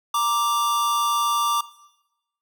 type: tone pair together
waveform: square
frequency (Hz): 935.6 / 1174.7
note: A#5 / D6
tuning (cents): +6 / 0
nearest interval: major third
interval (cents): 394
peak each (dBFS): -28 / -21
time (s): 0.14-1.61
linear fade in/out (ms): 5
effects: noise-tail reverb RT60 0.9 s tail -17 dB re dry